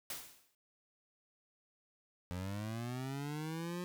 white noise with exponential decay, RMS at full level -40 dBFS, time 0.1-0.55 s, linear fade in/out 2 ms, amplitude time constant 97 ms
25% pulse linear sweep, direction up, 87.31 to 180 Hz, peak -35 dBFS, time 2.31-3.84 s, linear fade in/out 0 ms
effects none

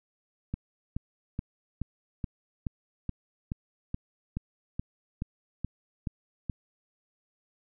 click train, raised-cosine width 5 ms, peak -19 dBFS, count 15, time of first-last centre 0.54-6.497 s, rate 2.35 Hz, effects none

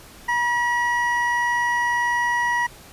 triangle tone pair together, 961.5 / 1923 Hz, B5 / B6, -47 / -47 cents, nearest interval octave, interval 1200 cents, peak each -20 dBFS, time 0.28-2.67 s, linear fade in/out 10 ms, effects pink hiss -45 dBFS RMS until 2.92 s + resampled to 32000 Hz

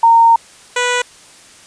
sine / 10% pulse tone pair in turn, 920 / 491.5 Hz, A#5 / B4, -23 / -8 cents, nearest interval major seventh, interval 1085 cents, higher first, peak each -5 dBFS, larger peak neither, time 0.03-0.36 / 0.76-1.02 s, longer first, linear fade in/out 5 ms, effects white hiss -42 dBFS RMS until 1.66 s + resampled to 22050 Hz

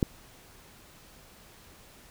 click, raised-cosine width 3 ms, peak -10 dBFS, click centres 0.028 s, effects pink hiss -54 dBFS RMS until 2.1 s

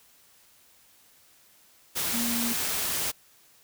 sine tone in noise, 234.8 Hz, A#3, 13 cents sharp, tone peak -29 dBFS, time 2.13-2.54 s, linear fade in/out 20 ms, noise white, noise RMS -29 dBFS, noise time 1.95-3.12 s, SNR -3 dB, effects white hiss -59 dBFS RMS until 3.63 s

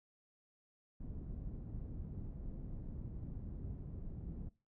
pink low-pass noise, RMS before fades -45 dBFS, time 1-4.49 s, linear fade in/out 5 ms, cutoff 200 Hz, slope 12 dB/octave, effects noise-tail reverb RT60 0.3 s tail -20 dB re dry

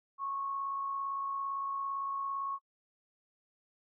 sine tone with amplitude modulation, 1100 Hz, C#6, 14 cents flat, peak -32 dBFS, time 0.18-2.59 s, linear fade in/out 50 ms, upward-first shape sine, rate 57.7 Hz, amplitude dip 35%, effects noise-tail reverb RT60 0.1 s tail -25 dB re dry

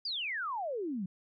sine exponential sweep, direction down, 4978 to 174.61 Hz, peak -33 dBFS, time 0.05-1.06 s, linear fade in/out 5 ms, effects none

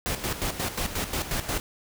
pink noise with tremolo, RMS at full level -28 dBFS, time 0.06-1.6 s, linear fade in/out 0 ms, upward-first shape square, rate 5.6 Hz, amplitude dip 65%, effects none

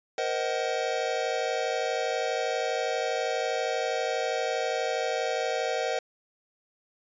square chord, C half-diminished seventh, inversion third, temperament just, 470.9 / 523.3 / 627.9 / 753.5 Hz, Bb4 / C5 / Eb5 / Gb5, +18 / 0 / +16 / +31 cents, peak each -33 dBFS, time 0.18-5.99 s, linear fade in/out 2 ms, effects resampled to 16000 Hz

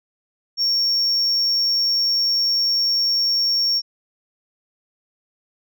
sine tone, 5510 Hz, F8, 24 cents flat, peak -14 dBFS, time 0.57-3.82 s, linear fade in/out 50 ms, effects tanh soft clip ceiling -15 dBFS

